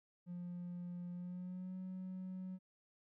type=tone with pitch glide; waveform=triangle; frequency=176.3 to 185.81 Hz; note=F3 to F#3; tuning=+17 to +8 cents; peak=-40 dBFS; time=0.26-2.59 s; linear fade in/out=50 ms; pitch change=+91 cents; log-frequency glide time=1.12-1.76 s; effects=tanh soft clip ceiling -38 dBFS